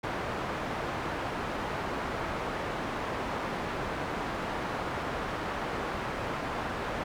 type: low-pass noise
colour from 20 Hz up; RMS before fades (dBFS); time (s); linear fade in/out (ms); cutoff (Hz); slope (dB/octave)
white; -34; 0.03-7.04; 10; 1200; 12
effects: none